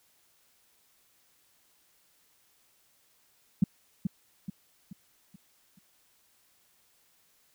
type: tone with echo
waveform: sine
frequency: 189.3 Hz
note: F#3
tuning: 40 cents sharp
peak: -17 dBFS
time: 3.62-3.64 s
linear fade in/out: 5 ms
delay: 430 ms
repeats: 5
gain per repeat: -7 dB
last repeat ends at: 5.79 s
effects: white hiss -67 dBFS RMS until 7.54 s